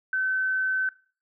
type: tone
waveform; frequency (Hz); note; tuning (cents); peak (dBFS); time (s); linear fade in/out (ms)
sine; 1528; G6; -45; -23; 0.13-0.89; 2
effects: noise-tail reverb RT60 0.4 s tail -20 dB re dry